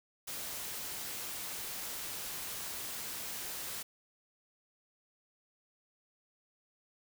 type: noise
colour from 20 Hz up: white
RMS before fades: -41 dBFS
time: 0.27-3.83 s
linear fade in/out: 10 ms
effects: none